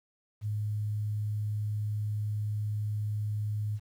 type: tone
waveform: sine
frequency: 105.4 Hz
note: G#2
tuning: 26 cents sharp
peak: -29 dBFS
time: 0.41-3.8 s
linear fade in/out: 50 ms
effects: 10-bit